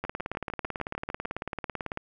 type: two click trains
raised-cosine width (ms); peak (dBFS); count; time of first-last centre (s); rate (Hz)
0.5; -17 / -19; 36 / 9; 0.04-1.974 / 0.05-1.251; 18.1 / 6.66
effects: none